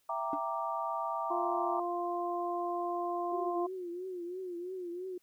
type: chord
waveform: sine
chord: E half-diminished seventh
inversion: none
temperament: equal with one note detuned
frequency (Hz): 664.2 / 784 / 932.3 / 1174.7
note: E5 / G5 / Bb5 / D6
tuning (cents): +13 / 0 / 0 / 0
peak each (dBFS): -38 / -40 / -37 / -37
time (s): 0.09-1.8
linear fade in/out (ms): 5
type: tone with exponential decay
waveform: triangle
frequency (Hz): 293.7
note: D4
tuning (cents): 0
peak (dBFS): -28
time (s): 0.33-0.4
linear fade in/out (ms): 2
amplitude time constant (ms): 15
type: harmonic tone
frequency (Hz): 349.2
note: F4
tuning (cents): 0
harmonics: 1 / 2 / 3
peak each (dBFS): -36 / -35 / -38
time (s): 1.3-3.67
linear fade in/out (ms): 10
type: tone with vibrato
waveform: sine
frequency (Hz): 359.6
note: F#4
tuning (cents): -49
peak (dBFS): -37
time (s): 3.32-5.18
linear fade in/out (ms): 5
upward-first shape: triangle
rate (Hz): 3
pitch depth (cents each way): 100
effects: white hiss -73 dBFS RMS until 5.22 s